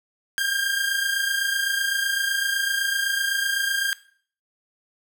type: tone pair together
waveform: sawtooth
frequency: 1595 / 1622.9 Hz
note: G6 / G#6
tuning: +30 / -40 cents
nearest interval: unison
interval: 30 cents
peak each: -20 / -23 dBFS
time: 0.38-3.93 s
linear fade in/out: 0 ms
effects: noise-tail reverb RT60 0.5 s tail -19 dB re dry